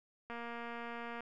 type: click train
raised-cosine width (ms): 0.5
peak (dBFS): -30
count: 214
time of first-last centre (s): 0.3-1.206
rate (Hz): 235
effects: none